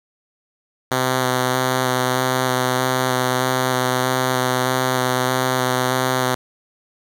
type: tone with vibrato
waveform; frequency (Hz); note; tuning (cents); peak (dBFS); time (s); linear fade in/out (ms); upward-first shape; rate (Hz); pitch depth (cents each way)
5% pulse; 128.1; C3; -36; -6; 0.91-6.35; 5; square; 1.6; 11
effects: none